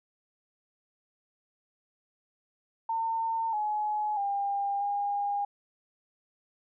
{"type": "tone with pitch steps", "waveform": "sine", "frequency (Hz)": [905, 845, 801, 811], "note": ["A5", "G#5", "G5", "G#5"], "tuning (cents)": [48, 30, 37, -41], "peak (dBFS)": -27, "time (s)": [2.89, 5.45], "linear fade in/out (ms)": 5, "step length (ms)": 640, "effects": []}